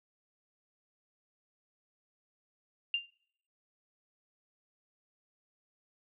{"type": "tone with exponential decay", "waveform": "sine", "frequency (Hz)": 2794, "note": "F7", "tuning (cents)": 0, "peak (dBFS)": -24, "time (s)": [2.94, 3.06], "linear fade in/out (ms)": 2, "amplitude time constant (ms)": 26, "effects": ["noise-tail reverb RT60 0.6 s tail -21 dB re dry"]}